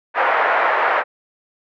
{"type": "band-pass noise", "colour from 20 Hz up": "pink", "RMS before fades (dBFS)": -17, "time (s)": [0.14, 1.04], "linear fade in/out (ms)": 50, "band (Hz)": [590, 1900], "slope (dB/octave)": 24, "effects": []}